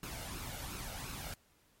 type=noise with flanger; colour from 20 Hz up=pink; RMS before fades=-43 dBFS; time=0.03-1.34 s; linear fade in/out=2 ms; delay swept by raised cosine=0.75 to 1.41 ms; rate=2.8 Hz; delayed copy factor=+0.55; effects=pink hiss -69 dBFS RMS until 1.8 s + MP3 64 kbps